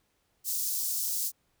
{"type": "high-pass noise", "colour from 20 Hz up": "white", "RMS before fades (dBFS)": -31, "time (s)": [0.44, 1.32], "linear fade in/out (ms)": 50, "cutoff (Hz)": 5100, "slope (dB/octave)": 24, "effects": ["pink hiss -73 dBFS RMS until 1.6 s"]}